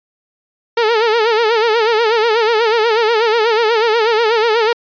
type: tone with vibrato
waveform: sawtooth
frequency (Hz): 449.4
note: A4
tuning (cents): +37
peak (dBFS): -7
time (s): 0.77-4.73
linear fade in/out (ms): 5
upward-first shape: sine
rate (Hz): 8.2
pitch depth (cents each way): 100
effects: resampled to 11025 Hz